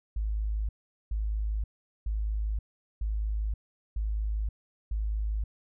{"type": "tone bursts", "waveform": "sine", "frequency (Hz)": 52.9, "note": "G#1", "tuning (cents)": 33, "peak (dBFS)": -27, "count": 6, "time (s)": [0.16, 5.44], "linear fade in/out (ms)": 5, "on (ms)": 530, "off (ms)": 420, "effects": []}